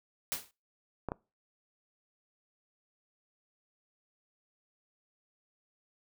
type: noise with exponential decay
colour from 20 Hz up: white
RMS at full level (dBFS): -31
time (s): 0.32-0.51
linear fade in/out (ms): 0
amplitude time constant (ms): 41
type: clicks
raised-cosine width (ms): 1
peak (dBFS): -20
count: 2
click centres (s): 1.087 / 1.119
effects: noise-tail reverb RT60 0.3 s tail -24 dB re dry